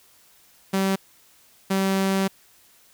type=tone bursts at uneven times; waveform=sawtooth; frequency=192.9 Hz; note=G3; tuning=28 cents flat; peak=-16 dBFS; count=2; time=0.73-0.96 / 1.7-2.28 s; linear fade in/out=10 ms; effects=white hiss -56 dBFS RMS until 2.93 s